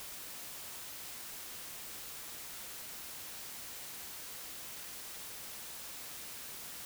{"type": "silence", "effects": ["white hiss -46 dBFS RMS until 6.85 s"]}